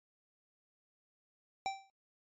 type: tone with exponential decay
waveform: square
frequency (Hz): 779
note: G5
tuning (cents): -11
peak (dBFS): -31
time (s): 1.66-1.9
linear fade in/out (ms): 0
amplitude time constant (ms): 52
effects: MP3 32 kbps